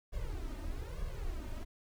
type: noise with flanger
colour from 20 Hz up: brown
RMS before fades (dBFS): -39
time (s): 0.12-1.65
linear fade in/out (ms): 20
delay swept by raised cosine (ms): 1.8 to 3.3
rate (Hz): 1.1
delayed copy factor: +1
effects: none